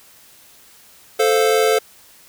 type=chord; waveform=square; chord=F major; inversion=first; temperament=equal with one note detuned; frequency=438.7 / 523.3 / 698.5 Hz; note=A4 / C5 / F5; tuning=-5 / 0 / 0 cents; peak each=-16 / -20 / -22 dBFS; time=1.19-1.79 s; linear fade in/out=10 ms; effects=white hiss -48 dBFS RMS until 2.28 s